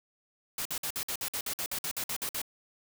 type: noise bursts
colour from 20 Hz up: white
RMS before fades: -34 dBFS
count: 15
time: 0.58-2.417 s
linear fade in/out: 2 ms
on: 73 ms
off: 53 ms
effects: none